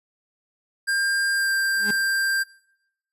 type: tone with pitch glide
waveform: square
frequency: 1600 to 1583.5 Hz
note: G6 to G6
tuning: +35 to +17 cents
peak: -21 dBFS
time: 0.87-2.44 s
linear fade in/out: 20 ms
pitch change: -18 cents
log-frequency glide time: 1.34-1.51 s
type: tone with exponential growth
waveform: 35% pulse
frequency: 207.1 Hz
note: G#3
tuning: 5 cents flat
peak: -22 dBFS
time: 1.75-1.91 s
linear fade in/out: 5 ms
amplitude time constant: 34 ms
effects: noise-tail reverb RT60 0.8 s tail -23 dB re dry + resampled to 32000 Hz